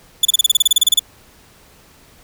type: tone bursts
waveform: sawtooth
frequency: 3473 Hz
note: A7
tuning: 23 cents flat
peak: -5 dBFS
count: 15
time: 0.23-0.994 s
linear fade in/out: 5 ms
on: 22 ms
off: 31 ms
effects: pink hiss -48 dBFS RMS until 2.23 s